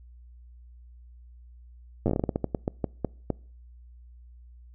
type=slowing click train; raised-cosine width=2 ms; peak=-12 dBFS; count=17; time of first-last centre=2.06-3.303 s; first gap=9 ms; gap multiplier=1.25; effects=noise-tail reverb RT60 0.5 s tail -26 dB re dry + added 60 Hz sine -47 dBFS peak until 4.74 s